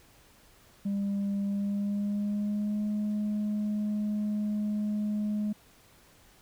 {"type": "tone with pitch glide", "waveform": "sine", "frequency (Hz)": [200, 209.8], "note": ["G3", "G#3"], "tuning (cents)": [35, 18], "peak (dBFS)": -25, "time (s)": [0.85, 5.53], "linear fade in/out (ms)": 10, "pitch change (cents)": 83, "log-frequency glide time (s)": [1.46, 2.84], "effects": ["tanh soft clip ceiling -26 dBFS", "pink hiss -59 dBFS RMS until 6.41 s"]}